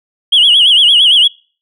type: tone with vibrato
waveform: sine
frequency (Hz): 3102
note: G7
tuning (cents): -19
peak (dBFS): -3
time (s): 0.32-1.28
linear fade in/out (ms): 10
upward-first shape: sine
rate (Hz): 8.8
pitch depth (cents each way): 150
effects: noise-tail reverb RT60 0.4 s tail -26 dB re dry + tanh soft clip ceiling -1 dBFS